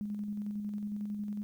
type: tone with tremolo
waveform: sine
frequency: 207.3 Hz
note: G#3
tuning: 3 cents flat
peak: -33 dBFS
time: 0.01-1.43 s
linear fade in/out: 0 ms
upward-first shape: square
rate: 11 Hz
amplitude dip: 30%
effects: 11-bit